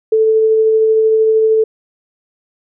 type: tone with tremolo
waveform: sine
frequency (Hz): 440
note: A4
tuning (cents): 0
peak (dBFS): -7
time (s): 0.12-1.64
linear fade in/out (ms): 5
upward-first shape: triangle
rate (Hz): 13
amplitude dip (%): 25
effects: none